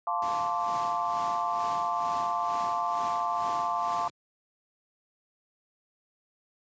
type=chord; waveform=sine; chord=D minor seventh; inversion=first; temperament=equal with one note detuned; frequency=698.5 / 880 / 1046.5 / 1159.2 Hz; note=F5 / A5 / C6 / D6; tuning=0 / 0 / 0 / -23 cents; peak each=-32 dBFS; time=0.07-4.08 s; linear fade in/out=2 ms
type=noise with tremolo; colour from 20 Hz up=pink; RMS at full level=-41 dBFS; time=0.22-4.1 s; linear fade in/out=2 ms; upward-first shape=sine; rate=2.2 Hz; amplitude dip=65%
effects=high-pass 150 Hz 12 dB/octave + resampled to 16000 Hz